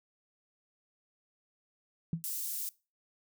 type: tone with exponential decay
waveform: sine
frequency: 164.81 Hz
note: E3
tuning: in tune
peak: -26 dBFS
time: 2.13-2.24 s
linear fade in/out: 2 ms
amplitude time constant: 23 ms
type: high-pass noise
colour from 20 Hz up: white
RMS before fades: -37 dBFS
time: 2.24-2.69 s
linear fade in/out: 0 ms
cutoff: 7600 Hz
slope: 12 dB/octave
effects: noise-tail reverb RT60 0.3 s tail -22 dB re dry

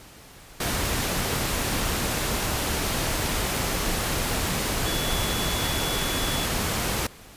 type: tone in noise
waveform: sine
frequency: 3408 Hz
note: G#7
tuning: 44 cents sharp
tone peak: -32 dBFS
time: 4.86-6.46 s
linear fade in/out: 5 ms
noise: pink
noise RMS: -26 dBFS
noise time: 0.6-7.07 s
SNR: -9 dB
effects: pink hiss -47 dBFS RMS until 7.36 s + resampled to 32000 Hz

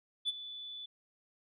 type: tone with ADSR envelope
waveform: sine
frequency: 3476 Hz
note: A7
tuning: 22 cents flat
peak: -26 dBFS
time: 0.25-0.86 s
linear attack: 36 ms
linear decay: 27 ms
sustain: -16 dB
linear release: 7 ms
effects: tanh soft clip ceiling -28 dBFS

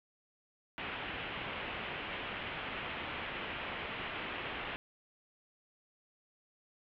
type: low-pass noise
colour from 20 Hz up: white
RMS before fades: -41 dBFS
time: 0.78-4.76 s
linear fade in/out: 0 ms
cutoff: 3100 Hz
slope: 48 dB/octave
effects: none

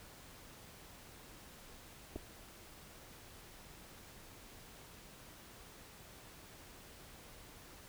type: clicks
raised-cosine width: 2 ms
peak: -30 dBFS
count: 2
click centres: 2.159 / 2.162 s
effects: pink hiss -56 dBFS RMS until 7.88 s

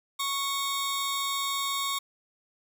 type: tone pair together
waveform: sawtooth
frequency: 1109 / 3688 Hz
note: C#6 / A#7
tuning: 0 / -19 cents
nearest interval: octave + major sixth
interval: 2081 cents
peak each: -26 / -29 dBFS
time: 0.19-1.99 s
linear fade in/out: 10 ms
effects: none

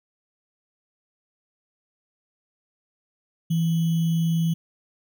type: tone with sample-and-hold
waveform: sine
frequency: 164.81 Hz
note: E3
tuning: in tune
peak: -19 dBFS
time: 3.5-4.54 s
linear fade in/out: 10 ms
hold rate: 3150 Hz
effects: none

